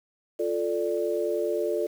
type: chord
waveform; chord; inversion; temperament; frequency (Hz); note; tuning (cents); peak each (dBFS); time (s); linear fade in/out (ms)
sine; D minor; first; equal with one note detuned; 350.2 / 440 / 587.3; F4 / A4 / D5; +5 / 0 / 0; -29 / -28 / -29; 0.39-1.87; 10
effects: 8-bit